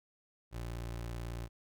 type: tone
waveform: 25% pulse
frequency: 58.2 Hz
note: A#1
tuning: 2 cents flat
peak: -35 dBFS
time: 0.51-1.49 s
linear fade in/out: 50 ms
effects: none